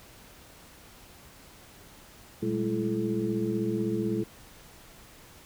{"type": "tone cluster", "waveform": "sine", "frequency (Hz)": [119.6, 196.3, 212.1, 337.4, 429.9], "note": ["A#2", "G3", "G#3", "E4", "A4"], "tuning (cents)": [45, 3, 37, 40, -40], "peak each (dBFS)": [-35, -34, -32, -30, -34], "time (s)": [2.42, 4.24], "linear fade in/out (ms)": 10, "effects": ["pink hiss -52 dBFS RMS until 5.45 s"]}